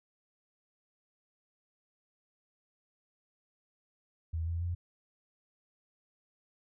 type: tone with pitch steps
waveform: sine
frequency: 81.6 / 84.28 / 87.05 Hz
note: E2 / E2 / F2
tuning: -17 / +39 / -5 cents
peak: -31 dBFS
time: 4.33-4.75 s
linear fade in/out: 10 ms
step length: 140 ms
effects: none